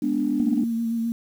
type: chord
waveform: sine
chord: G# diminished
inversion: none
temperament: equal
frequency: 207.7 / 246.9 / 293.7 Hz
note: G#3 / B3 / D4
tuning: 0 / 0 / 0 cents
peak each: -28 / -24 / -23 dBFS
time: 0.02-0.64 s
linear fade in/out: 5 ms
type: tone with vibrato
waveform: sine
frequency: 229.7 Hz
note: A#3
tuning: 25 cents flat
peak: -22 dBFS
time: 0.4-1.12 s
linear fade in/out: 0 ms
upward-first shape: sine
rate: 7.8 Hz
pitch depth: 24 cents each way
effects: tanh soft clip ceiling -10 dBFS + 8-bit